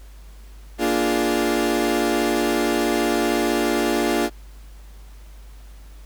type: chord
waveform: 30% pulse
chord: Bb dominant seventh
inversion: none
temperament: equal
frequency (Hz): 233.1 / 293.7 / 349.2 / 415.3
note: Bb3 / D4 / F4 / Ab4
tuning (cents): 0 / 0 / 0 / 0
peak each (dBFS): -23 / -21 / -20 / -24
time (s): 0.78-4.3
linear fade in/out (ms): 50
effects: added 50 Hz sine -39 dBFS peak until 6.05 s + pink hiss -53 dBFS RMS until 6.05 s